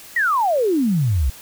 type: exponential sweep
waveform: sine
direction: down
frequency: 1975.5 to 59.7 Hz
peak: -15 dBFS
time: 0.16-1.3 s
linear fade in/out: 5 ms
effects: white hiss -41 dBFS RMS until 1.41 s